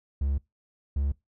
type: tone pair in turn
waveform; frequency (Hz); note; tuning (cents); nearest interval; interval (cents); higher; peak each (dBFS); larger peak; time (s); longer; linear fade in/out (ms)
triangle; 69.7 / 70.27; C#2 / C#2; +10 / +24; unison; 14; second; -22; neither; 0.21-0.38 / 0.96-1.12; first; 5
effects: noise-tail reverb RT60 0.2 s tail -23 dB re dry